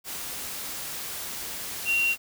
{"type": "tone in noise", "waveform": "sine", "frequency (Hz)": 2752, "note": "F7", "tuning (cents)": -26, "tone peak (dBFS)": -21, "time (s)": [1.85, 2.16], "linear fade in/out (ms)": 50, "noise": "white", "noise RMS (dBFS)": -35, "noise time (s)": [0.04, 2.18], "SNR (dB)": 11, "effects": []}